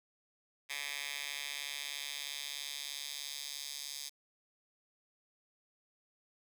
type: tone with high-pass filter sweep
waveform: 10% pulse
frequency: 143.1 Hz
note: D3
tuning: 45 cents flat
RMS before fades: -42 dBFS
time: 0.69-4.1 s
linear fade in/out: 20 ms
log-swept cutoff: 2300 to 4700 Hz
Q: 1.5
effects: none